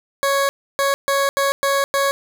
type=tone bursts at uneven times; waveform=20% pulse; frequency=554.4 Hz; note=C#5; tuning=in tune; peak=-11 dBFS; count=6; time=0.23-0.49 / 0.79-0.94 / 1.08-1.29 / 1.37-1.52 / 1.63-1.84 / 1.94-2.11 s; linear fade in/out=0 ms; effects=8-bit